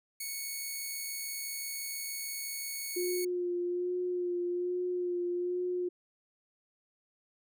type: tone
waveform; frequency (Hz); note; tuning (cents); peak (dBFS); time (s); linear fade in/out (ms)
5% pulse; 2217; C#7; 0; -26; 0.2-3.25; 5
type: tone with vibrato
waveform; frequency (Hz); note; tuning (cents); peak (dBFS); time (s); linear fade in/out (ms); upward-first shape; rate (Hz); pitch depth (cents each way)
sine; 356.1; F4; +34; -30; 2.96-5.89; 10; sine; 1.2; 21
effects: none